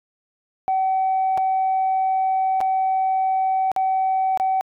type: tone with dropouts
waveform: sine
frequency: 761 Hz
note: F#5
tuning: 48 cents sharp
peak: -16 dBFS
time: 0.68-4.61 s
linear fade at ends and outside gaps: 0 ms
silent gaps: 1.375-1.379 / 2.605-2.612 / 3.716-3.763 / 4.374-4.399 s
effects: tanh soft clip ceiling -14 dBFS